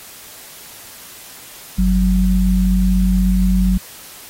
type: tone pair together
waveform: sine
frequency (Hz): 49.11 / 185.4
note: G1 / F#3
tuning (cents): +4 / +4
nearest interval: octave + major seventh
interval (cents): 2300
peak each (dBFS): -14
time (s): 1.78-3.78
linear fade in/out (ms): 10
effects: white hiss -38 dBFS RMS until 4.29 s + AAC 48 kbps